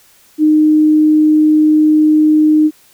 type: tone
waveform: sine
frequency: 307.1 Hz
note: D#4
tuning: 23 cents flat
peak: -6 dBFS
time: 0.38-2.71 s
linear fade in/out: 50 ms
effects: white hiss -48 dBFS RMS until 2.93 s